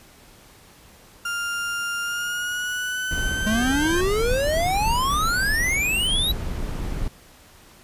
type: tone with pitch glide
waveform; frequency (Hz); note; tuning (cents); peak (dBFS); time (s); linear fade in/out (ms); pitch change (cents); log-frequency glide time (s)
35% pulse; 1400 to 1571.4; F6 to G6; +4 to +4; -23; 1.25-4.01; 5; +200; 2.02-3.65
type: noise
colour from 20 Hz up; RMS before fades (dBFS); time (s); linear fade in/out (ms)
brown; -27; 3.11-7.08; 2
type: exponential sweep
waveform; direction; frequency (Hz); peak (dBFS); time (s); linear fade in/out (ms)
square; up; 207.7 to 3955; -21; 3.46-6.32; 10
effects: pink hiss -50 dBFS RMS until 7.83 s + resampled to 32000 Hz